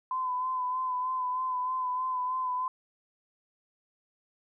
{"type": "tone with vibrato", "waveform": "sine", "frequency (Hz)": 1015, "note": "B5", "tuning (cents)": 47, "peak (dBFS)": -28, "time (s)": [0.11, 2.68], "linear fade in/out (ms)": 2, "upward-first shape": "sine", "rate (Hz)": 3.2, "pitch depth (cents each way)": 29, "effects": []}